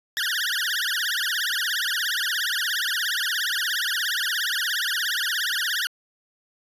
20% pulse tone with vibrato, 1646 Hz, G#6, 16 cents flat, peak -18 dBFS, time 0.17-5.87 s, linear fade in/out 0 ms, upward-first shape triangle, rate 17 Hz, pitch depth 290 cents each way, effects resampled to 32000 Hz

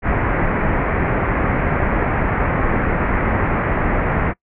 pink low-pass noise, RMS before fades -18 dBFS, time 0.02-4.34 s, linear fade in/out 50 ms, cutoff 2200 Hz, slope 48 dB/octave, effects noise-tail reverb RT60 0.1 s tail -24 dB re dry

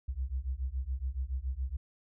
sine beating tone pair, 61.74 / 68.84 Hz, B1 / C#2, 0 / -11 cents, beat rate 7.1 Hz, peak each -35 / -35 dBFS, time 0.08-1.77 s, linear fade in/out 10 ms, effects none

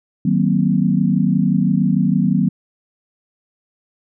sine chord, C half-diminished seventh, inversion first, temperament just, 156.98 / 188.37 / 235.5 / 261.6 Hz, Eb3 / Gb3 / Bb3 / C4, +16 / +31 / +18 / 0 cents, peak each -19 / -16 / -19 / -22 dBFS, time 0.25-2.49 s, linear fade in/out 5 ms, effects none

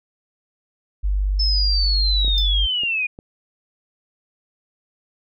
sine tone, 49.06 Hz, G1, 2 cents sharp, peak -17 dBFS, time 1.03-2.67 s, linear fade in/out 20 ms
sine linear sweep, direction down, 5274 to 2422 Hz, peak -19 dBFS, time 1.39-3.07 s, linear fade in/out 10 ms
clicks, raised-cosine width 2 ms, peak -24 dBFS, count 4, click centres 2.247 / 2.28 / 2.835 / 3.189 s
triangle tone with exponential decay, 5190 Hz, E8, 28 cents flat, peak -21 dBFS, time 2.38-2.5 s, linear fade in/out 0 ms, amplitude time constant 25 ms
effects none

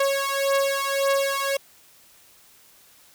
sawtooth beating tone pair, 550 / 551.8 Hz, C#5 / C#5, -14 / -8 cents, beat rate 1.8 Hz, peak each -20 dBFS, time 0-1.57 s, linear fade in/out 5 ms, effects white hiss -54 dBFS RMS until 3.14 s

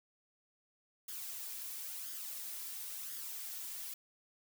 blue noise with flanger, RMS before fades -44 dBFS, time 1.08-3.94 s, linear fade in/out 5 ms, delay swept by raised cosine 0.59 to 2.99 ms, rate 0.97 Hz, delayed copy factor +0.55, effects none

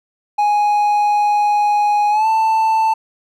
triangle tone with pitch glide, 830.6 to 885.1 Hz, G#5 to A5, 0 to +10 cents, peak -10 dBFS, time 0.38-2.94 s, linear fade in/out 10 ms, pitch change +110 cents, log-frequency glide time 2.1-2.27 s, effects none

